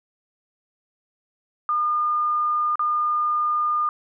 sine tone with dropouts, 1213 Hz, D#6, 44 cents flat, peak -19 dBFS, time 1.69-3.89 s, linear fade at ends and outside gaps 1 ms, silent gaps 2.756-2.794 s, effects none

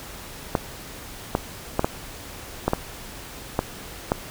clicks, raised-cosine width 1 ms, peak -5 dBFS, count 8, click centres 0.552 / 1.351 / 1.794 / 1.845 / 2.68 / 2.734 / 3.591 / 4.119 s, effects pink hiss -39 dBFS RMS until 4.3 s

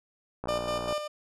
click train, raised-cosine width 1 ms, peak -20 dBFS, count 30, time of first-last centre 0.44-0.925 s, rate 59.8 Hz
30% pulse tone with tremolo, 600 Hz, D5, 37 cents sharp, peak -25 dBFS, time 0.48-1.08 s, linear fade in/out 10 ms, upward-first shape square, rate 5 Hz, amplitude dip 50%
effects low-pass 8000 Hz 12 dB/octave

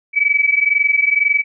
sine tone pair together, 2277 / 2299 Hz, C#7 / D7, +46 / -37 cents, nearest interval unison, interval 17 cents, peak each -15 dBFS, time 0.13-1.44 s, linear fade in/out 50 ms, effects none

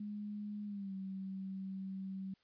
sine tone with pitch glide, 207.7 to 191.57 Hz, G#3 to G3, 0 to -40 cents, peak -40 dBFS, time 0-2.34 s, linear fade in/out 5 ms, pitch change -140 cents, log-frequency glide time 0.65-0.94 s, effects white hiss -75 dBFS RMS until 2.43 s + resampled to 11025 Hz

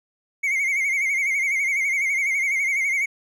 triangle tone with vibrato, 2177 Hz, C#7, 32 cents flat, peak -18 dBFS, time 0.43-3.06 s, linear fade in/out 10 ms, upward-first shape sine, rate 12 Hz, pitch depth 79 cents each way, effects none

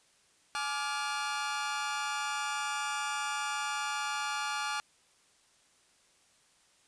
sawtooth chord, D diminished, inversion second, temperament just, 845.8 / 1174.7 / 1409.6 Hz, Ab5 / D6 / F6, +31 / 0 / +16 cents, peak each -33 dBFS, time 0.55-4.8 s, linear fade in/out 0 ms, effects white hiss -66 dBFS RMS until 6.87 s + resampled to 22050 Hz

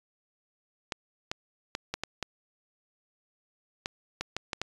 clicks, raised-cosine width 0.2 ms, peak -14 dBFS, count 11, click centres 0.922 / 1.315 / 1.751 / 1.94 / 2.036 / 2.227 / 3.859 / 4.21 / 4.366 / 4.532 / 4.616 s, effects resampled to 24000 Hz

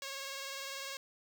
5% pulse tone with vibrato, 547 Hz, C#5, 23 cents flat, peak -29 dBFS, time 0.02-0.97 s, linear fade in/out 2 ms, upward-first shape sine, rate 20 Hz, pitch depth 37 cents each way, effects none

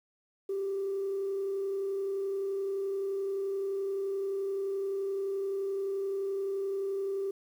sine tone with frequency modulation, 392 Hz, G4, in tune, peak -29 dBFS, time 0.49-7.31 s, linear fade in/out 5 ms, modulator 31.6 Hz, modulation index 0.22, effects tanh soft clip ceiling -26 dBFS + 10-bit

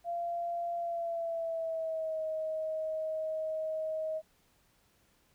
sine tone with pitch glide, 688 to 630.9 Hz, F5 to D#5, -26 to +24 cents, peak -32 dBFS, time 0.04-4.22 s, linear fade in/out 50 ms, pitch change -150 cents, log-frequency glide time 0.77-2.24 s, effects pink hiss -69 dBFS RMS until 5.34 s

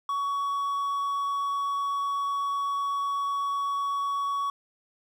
triangle tone, 1123 Hz, C#6, 22 cents sharp, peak -24 dBFS, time 0.09-4.5 s, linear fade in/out 2 ms, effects 10-bit

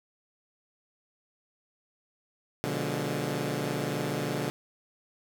15% pulse chord, B diminished seventh, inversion none, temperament equal with one note detuned, 123.47 / 146.83 / 176.75 / 207.7 Hz, B2 / D3 / F3 / Ab3, 0 / 0 / +21 / 0 cents, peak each -29 / -26 / -30 / -31 dBFS, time 2.64-4.5 s, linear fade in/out 0 ms, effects none

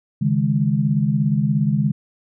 sine chord, C# suspended second, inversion none, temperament equal with one note detuned, 138.59 / 155.56 / 206.9 Hz, C#3 / D#3 / G#3, 0 / 0 / -6 cents, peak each -20 dBFS, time 0.21-1.92 s, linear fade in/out 10 ms, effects none

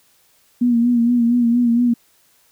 sine tone with vibrato, 238.4 Hz, A#3, 39 cents sharp, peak -12 dBFS, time 0.61-1.94 s, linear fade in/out 10 ms, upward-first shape sine, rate 4.3 Hz, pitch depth 48 cents each way, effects white hiss -57 dBFS RMS until 2.51 s

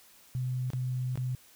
sine tone with dropouts, 127 Hz, B2, 49 cents sharp, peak -29 dBFS, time 0.35-1.35 s, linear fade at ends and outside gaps 0 ms, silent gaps 0.703-0.734 / 1.156-1.175 s, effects white hiss -58 dBFS RMS until 1.55 s

